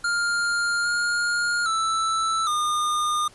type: tone with pitch steps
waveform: square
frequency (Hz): 1404 / 1419 / 1321 / 1216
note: F6 / F6 / E6 / D#6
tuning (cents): +9 / +27 / +3 / -40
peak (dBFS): -22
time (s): 0.04-3.28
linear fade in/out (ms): 5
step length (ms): 810
effects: pink hiss -51 dBFS RMS until 3.34 s + resampled to 24000 Hz